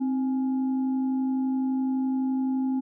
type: tone with frequency modulation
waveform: sine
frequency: 261.6 Hz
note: C4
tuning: in tune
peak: -23 dBFS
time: 0-2.81 s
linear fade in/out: 20 ms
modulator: 575 Hz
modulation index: 0.26
effects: none